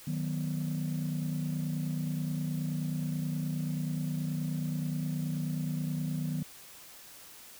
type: chord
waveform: sine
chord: B major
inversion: first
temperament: equal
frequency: 155.56 / 185 / 246.9 Hz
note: D#3 / F#3 / B3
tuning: 0 / 0 / 0 cents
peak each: -31 / -36 / -36 dBFS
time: 0.07-6.43 s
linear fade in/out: 5 ms
effects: tanh soft clip ceiling -25 dBFS + white hiss -51 dBFS RMS until 7.59 s